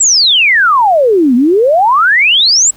sine exponential two-way sweep, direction down then up, 7902 to 233.1 to 7902 Hz, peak -5 dBFS, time 0-2.71 s, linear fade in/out 10 ms, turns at 1.35 s, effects pink hiss -43 dBFS RMS until 2.76 s

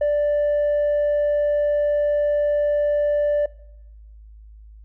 triangle tone with tanh clipping, 587.3 Hz, D5, in tune, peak -17 dBFS, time 0.01-3.46 s, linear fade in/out 5 ms, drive 6 dB, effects noise-tail reverb RT60 0.9 s tail -22 dB re dry + added 53 Hz sine -41 dBFS peak until 4.84 s

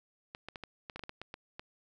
clicks, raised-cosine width 0.3 ms, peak -26 dBFS, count 12, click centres 0.349 / 0.486 / 0.558 / 0.637 / 0.898 / 0.96 / 0.994 / 1.037 / 1.094 / 1.216 / 1.341 / 1.595 s, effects none

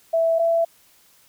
sine tone pair in turn, 659 / 667.4 Hz, E5 / E5, -1 / +21 cents, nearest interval unison, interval 22 cents, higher second, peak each -16 dBFS, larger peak neither, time 0.13-0.39 / 0.39-0.65 s, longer neither, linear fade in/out 10 ms, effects white hiss -56 dBFS RMS until 1.28 s

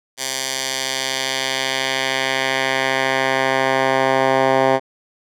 10% pulse tone with band-pass filter sweep, 132.8 Hz, C3, 26 cents sharp, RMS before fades -19 dBFS, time 0.17-4.8 s, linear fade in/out 50 ms, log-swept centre 6500 to 830 Hz, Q 0.93, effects none

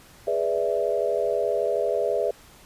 sine chord, E dominant seventh, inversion first, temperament equal, 415.3 / 493.9 / 587.3 / 659.3 Hz, G#4 / B4 / D5 / E5, 0 / 0 / 0 / 0 cents, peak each -27 dBFS, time 0.27-2.31 s, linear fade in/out 5 ms, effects pink hiss -51 dBFS RMS until 2.65 s + resampled to 32000 Hz

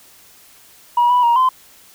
sine tone with pitch steps, 961 / 985 / 943 / 1030 Hz, B5 / B5 / A#5 / C6, -48 / -5 / +20 / -28 cents, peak -9 dBFS, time 0.97-1.49 s, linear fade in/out 5 ms, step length 130 ms, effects tanh soft clip ceiling -8 dBFS + white hiss -47 dBFS RMS until 1.94 s

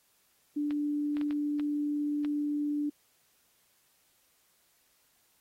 sine tone, 293.7 Hz, D4, in tune, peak -28 dBFS, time 0.56-2.9 s, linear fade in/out 10 ms
clicks, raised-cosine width 0.3 ms, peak -29 dBFS, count 6, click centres 0.708 / 1.169 / 1.213 / 1.309 / 1.597 / 2.248 s
effects white hiss -69 dBFS RMS until 5.4 s + AAC 48 kbps

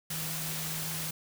sine tone in noise, 158.6 Hz, D#3, 33 cents sharp, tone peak -39 dBFS, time 0.1-1.11 s, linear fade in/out 5 ms, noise white, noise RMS -36 dBFS, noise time 0.1-1.11 s, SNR -6 dB, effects none

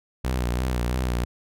sawtooth tone with vibrato, 61.74 Hz, B1, in tune, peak -19 dBFS, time 0.24-1.25 s, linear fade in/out 10 ms, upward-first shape sine, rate 3 Hz, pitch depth 64 cents each way, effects none

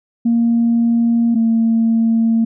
sine tone pair in turn, 233.1 / 227.1 Hz, A#3 / A#3, 0 / -45 cents, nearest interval unison, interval 45 cents, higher first, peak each -10 / -10 dBFS, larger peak neither, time 0.25-1.35 / 1.35-2.45 s, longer neither, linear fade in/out 10 ms, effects tanh soft clip ceiling -7 dBFS

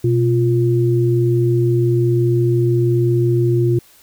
sine tone pair together, 123.46 / 349.2 Hz, B2 / F4, 0 / 0 cents, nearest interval octave + tritone, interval 1800 cents, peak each -14 / -16 dBFS, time 0.04-3.79 s, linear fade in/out 5 ms, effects white hiss -49 dBFS RMS until 4.02 s

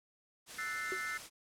white noise, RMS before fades -47 dBFS, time 0.46-1.3 s, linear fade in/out 50 ms
triangle chord, F# half-diminished seventh, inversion third, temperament equal with one note detuned, 1318.5 / 1480 / 1769.2 / 2093 Hz, E6 / F#6 / A6 / C7, 0 / 0 / +9 / 0 cents, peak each -42 / -42 / -40 / -39 dBFS, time 0.58-1.18 s, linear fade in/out 10 ms
triangle tone with exponential decay, 375.4 Hz, F#4, 25 cents sharp, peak -32 dBFS, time 0.92-1.03 s, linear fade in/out 1 ms, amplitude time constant 22 ms
effects low-pass 10000 Hz 12 dB/octave

